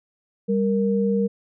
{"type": "tone pair together", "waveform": "sine", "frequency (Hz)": [198.23, 466.2], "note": ["G3", "A#4"], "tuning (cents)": [20, 0], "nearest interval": "octave + minor third", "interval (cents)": 1480, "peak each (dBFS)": [-20, -22], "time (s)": [0.48, 1.28], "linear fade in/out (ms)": 20, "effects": []}